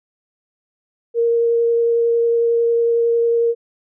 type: tone with vibrato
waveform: sine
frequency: 466.2 Hz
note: A#4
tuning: in tune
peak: -13 dBFS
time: 1.14-3.55 s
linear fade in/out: 50 ms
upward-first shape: triangle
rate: 11 Hz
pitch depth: 9 cents each way
effects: none